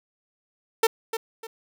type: tone with echo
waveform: sawtooth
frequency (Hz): 450.2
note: A4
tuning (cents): +40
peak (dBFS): -12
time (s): 0.83-0.87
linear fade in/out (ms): 5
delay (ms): 300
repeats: 2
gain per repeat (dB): -10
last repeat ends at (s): 1.47
effects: none